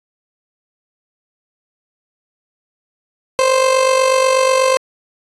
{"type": "tone with amplitude modulation", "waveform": "30% pulse", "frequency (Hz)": 523.3, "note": "C5", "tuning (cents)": 0, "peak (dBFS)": -6, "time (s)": [3.39, 4.77], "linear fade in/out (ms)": 0, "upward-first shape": "sine", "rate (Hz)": 48.2, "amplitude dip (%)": 55, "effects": ["resampled to 24000 Hz"]}